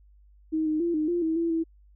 sine tone with pitch steps, 315.5 / 309 / 341.5 / 307.8 / 347.7 / 321.4 / 335 / 326.8 Hz, D#4 / D#4 / F4 / D#4 / F4 / E4 / E4 / E4, +24 / -12 / -39 / -19 / -8 / -44 / +28 / -15 cents, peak -23 dBFS, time 0.52-1.64 s, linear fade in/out 20 ms, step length 140 ms, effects added 50 Hz sine -53 dBFS peak until 1.95 s

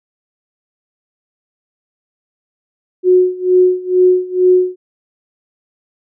sine tone with tremolo, 365.6 Hz, F#4, 21 cents flat, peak -5 dBFS, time 3.03-4.76 s, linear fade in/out 50 ms, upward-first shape sine, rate 2.2 Hz, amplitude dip 90%, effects none

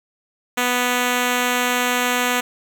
5% pulse tone, 246.9 Hz, B3, in tune, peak -6 dBFS, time 0.57-2.41 s, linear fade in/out 10 ms, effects none

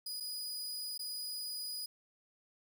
sawtooth tone with dropouts, 4939 Hz, D#8, 14 cents flat, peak -36 dBFS, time 0.06-1.86 s, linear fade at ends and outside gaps 5 ms, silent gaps 0.201-0.205 / 0.978-0.992 s, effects none

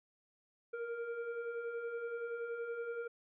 sine tone with frequency modulation, 470.3 Hz, A#4, 15 cents sharp, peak -38 dBFS, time 0.73-3.08 s, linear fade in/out 10 ms, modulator 930 Hz, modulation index 0.8, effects none

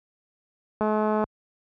click train, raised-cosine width 1 ms, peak -12 dBFS, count 93, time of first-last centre 0.81-1.24 s, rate 214 Hz, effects high-pass 60 Hz 12 dB/octave

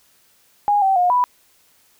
sine tone with pitch steps, 822 / 772 / 716 / 988 Hz, G#5 / G5 / F5 / B5, -18 / -27 / +43 / 0 cents, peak -13 dBFS, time 0.68-1.24 s, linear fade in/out 0 ms, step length 140 ms, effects white hiss -57 dBFS RMS until 1.99 s

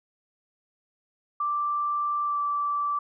sine tone with pitch glide, 1174.7 to 1163.2 Hz, D6 to D6, 0 to -17 cents, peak -24 dBFS, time 1.4-2.99 s, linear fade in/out 5 ms, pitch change -17 cents, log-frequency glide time 2.24-2.39 s, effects none

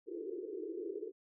white band-pass noise, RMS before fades -42 dBFS, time 0.06-1.12 s, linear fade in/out 50 ms, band 320 to 450 Hz, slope 96 dB/octave, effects none

